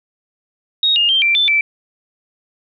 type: tone with pitch steps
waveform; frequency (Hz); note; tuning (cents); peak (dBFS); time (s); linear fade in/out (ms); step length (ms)
sine; 3756 / 2834 / 3155 / 2353 / 3529 / 2325; A#7 / F7 / G7 / D7 / A7 / D7; +12 / +25 / +10 / +3 / +4 / -18; -11; 0.83-1.61; 2; 130
effects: none